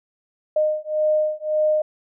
sine beating tone pair, 613 / 614.8 Hz, D#5 / D#5, -26 / -21 cents, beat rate 1.8 Hz, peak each -21 dBFS, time 0.56-1.82 s, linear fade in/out 5 ms, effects none

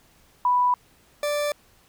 sine / 40% pulse tone pair in turn, 987.8 / 587.3 Hz, B5 / D5, 0 / 0 cents, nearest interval major sixth, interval 900 cents, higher first, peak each -17 / -22 dBFS, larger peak first, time 0.45-0.74 / 1.23-1.52 s, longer neither, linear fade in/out 2 ms, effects pink hiss -58 dBFS RMS until 1.88 s

